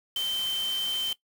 sine tone in noise, 3101 Hz, G7, 19 cents flat, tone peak -26 dBFS, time 0.16-1.13 s, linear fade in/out 2 ms, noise white, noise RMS -39 dBFS, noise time 0.16-1.13 s, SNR +10 dB, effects noise-tail reverb RT60 0.1 s tail -18 dB re dry

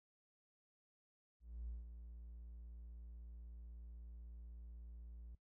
triangle tone with ADSR envelope, 58.1 Hz, A#1, 5 cents flat, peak -40 dBFS, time 1.4-5.35 s, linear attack 280 ms, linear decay 160 ms, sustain -9 dB, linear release 4 ms, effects noise-tail reverb RT60 0.1 s tail -18 dB re dry + tanh soft clip ceiling -39 dBFS

